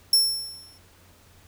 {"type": "tone with exponential decay", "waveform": "sawtooth", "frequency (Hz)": 5400, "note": "E8", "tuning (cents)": 41, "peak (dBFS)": -11, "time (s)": [0.13, 0.78], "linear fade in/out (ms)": 2, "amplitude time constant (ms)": 140, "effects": ["added 89 Hz sine -56 dBFS peak until 1.47 s", "pink hiss -56 dBFS RMS until 1.47 s"]}